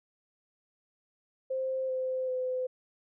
sine tone with pitch steps, 524 / 516.8 / 509.7 Hz, C5 / C5 / C5, +2 / -21 / -45 cents, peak -29 dBFS, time 1.5-2.67 s, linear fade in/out 10 ms, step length 390 ms, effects none

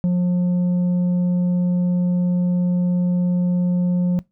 sine tone with tanh clipping, 178.3 Hz, F3, 36 cents sharp, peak -16 dBFS, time 0.04-4.19 s, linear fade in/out 0 ms, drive 4 dB, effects noise-tail reverb RT60 0.2 s tail -22 dB re dry

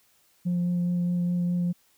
sine tone with vibrato, 176 Hz, F3, 14 cents sharp, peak -21 dBFS, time 0.45-1.73 s, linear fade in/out 20 ms, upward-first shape sine, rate 4.8 Hz, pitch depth 10 cents each way, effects tanh soft clip ceiling -21 dBFS + white hiss -64 dBFS RMS until 1.97 s

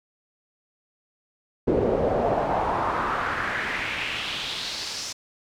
brown noise with band-pass filter sweep, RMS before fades -26 dBFS, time 1.67-5.13 s, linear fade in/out 10 ms, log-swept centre 410 to 5900 Hz, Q 2.8, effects none

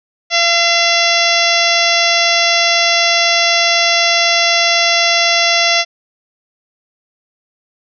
harmonic tone, 682 Hz, F5, 41 cents flat, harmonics 1 / 2 / 3 / 4 / 5 / 6 / 7 / 8 / 9, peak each -17 / -22 / -16 / -18 / -18 / -22 / -20 / -19 / -22 dBFS, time 0.3-5.85 s, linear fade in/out 50 ms, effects none

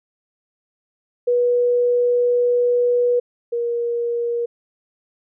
sine tone pair in turn, 486.7 / 472.8 Hz, B4 / A#4, -25 / +24 cents, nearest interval minor second, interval 51 cents, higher first, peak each -14 / -19 dBFS, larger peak first, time 1.27-3.2 / 3.52-4.46 s, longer first, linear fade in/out 10 ms, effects none

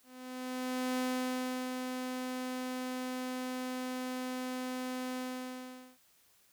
sawtooth tone with ADSR envelope, 254.4 Hz, C4, 48 cents flat, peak -27 dBFS, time 0.03-5.98 s, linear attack 950 ms, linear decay 710 ms, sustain -5 dB, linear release 800 ms, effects white hiss -67 dBFS RMS until 6.52 s

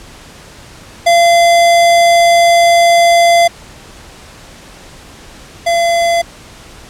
square tone pair in turn, 685 / 681.1 Hz, F5 / F5, -34 / -44 cents, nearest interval unison, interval 10 cents, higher first, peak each -6 / -10 dBFS, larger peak first, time 1.06-3.48 / 5.66-6.22 s, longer first, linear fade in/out 10 ms, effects pink hiss -36 dBFS RMS until 6.89 s + low-pass 9000 Hz 12 dB/octave

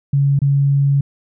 sine tone with dropouts, 140 Hz, C#3, 18 cents sharp, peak -11 dBFS, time 0.13-1.01 s, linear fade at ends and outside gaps 5 ms, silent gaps 0.391-0.417 s, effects none

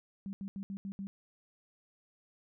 sine tone bursts at uneven times, 196 Hz, G3, in tune, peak -37 dBFS, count 6, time 0.26-0.33 / 0.41-0.48 / 0.56-0.63 / 0.7-0.77 / 0.85-0.92 / 0.99-1.07 s, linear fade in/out 0 ms, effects none

